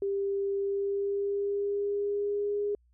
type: tone with pitch glide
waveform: sine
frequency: 396.5 to 410.7 Hz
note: G4 to G#4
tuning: +20 to -19 cents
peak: -27 dBFS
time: 0.02-2.75 s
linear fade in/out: 2 ms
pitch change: +61 cents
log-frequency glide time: 0.57-2.62 s
effects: added 60 Hz sine -62 dBFS peak until 2.93 s